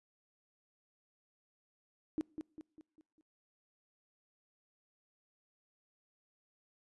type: tone with echo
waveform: sine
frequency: 311.1 Hz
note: D#4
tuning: in tune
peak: -31 dBFS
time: 2.18-2.21 s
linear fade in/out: 0 ms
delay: 200 ms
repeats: 5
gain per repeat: -7 dB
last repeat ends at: 3.21 s
effects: noise-tail reverb RT60 0.5 s tail -26 dB re dry + resampled to 24000 Hz